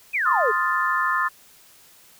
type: exponential sweep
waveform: sine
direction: down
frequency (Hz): 2600 to 395.3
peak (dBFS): -20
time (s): 0.13-0.52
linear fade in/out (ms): 20
type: chord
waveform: sine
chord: F dominant seventh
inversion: second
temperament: equal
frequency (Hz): 1046.5 / 1244.5 / 1396.9 / 1760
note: C6 / Eb6 / F6 / A6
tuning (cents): 0 / 0 / 0 / 0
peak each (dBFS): -24 / -25 / -28 / -24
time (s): 0.25-1.29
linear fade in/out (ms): 20
effects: white hiss -52 dBFS RMS until 2.19 s